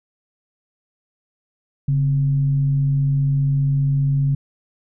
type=tone with frequency modulation; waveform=sine; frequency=140 Hz; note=C#3; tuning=18 cents sharp; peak=-15 dBFS; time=1.88-4.35 s; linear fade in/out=5 ms; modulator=115 Hz; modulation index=0.22; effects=none